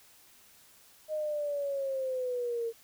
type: linear sweep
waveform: sine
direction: down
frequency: 622.3 to 454.5 Hz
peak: -30 dBFS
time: 1.08-2.73 s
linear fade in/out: 50 ms
effects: white hiss -59 dBFS RMS until 2.83 s